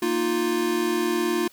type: chord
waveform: square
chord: Bb suspended fourth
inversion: none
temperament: equal with one note detuned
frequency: 233.1 / 311.1 / 350.6 Hz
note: Bb3 / Eb4 / F4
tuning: 0 / 0 / +7 cents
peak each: -30 / -29 / -24 dBFS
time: 0.02-1.48 s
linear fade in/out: 5 ms
effects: white hiss -55 dBFS RMS until 1.52 s